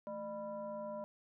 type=tone with frequency modulation; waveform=sine; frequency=603 Hz; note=D5; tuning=46 cents sharp; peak=-40 dBFS; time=0.07-1.04 s; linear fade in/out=0 ms; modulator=384 Hz; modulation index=0.84; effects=none